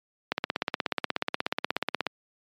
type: click train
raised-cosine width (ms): 0.3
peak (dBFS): -9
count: 30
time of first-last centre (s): 0.32-2.067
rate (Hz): 16.6
effects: high-pass 200 Hz 12 dB/octave + MP3 96 kbps